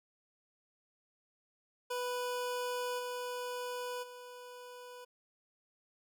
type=tone with level steps; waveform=25% pulse; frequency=493.9 Hz; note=B4; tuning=in tune; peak=-31 / -34 / -44 dBFS; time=1.9-5.05 s; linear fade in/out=10 ms; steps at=2.98 / 4.02 s; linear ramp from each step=20 ms; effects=none